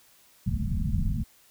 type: low-pass noise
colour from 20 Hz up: pink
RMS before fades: -27 dBFS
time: 0.46-1.24 s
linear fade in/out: 10 ms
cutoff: 230 Hz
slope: 96 dB/octave
effects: white hiss -59 dBFS RMS until 1.5 s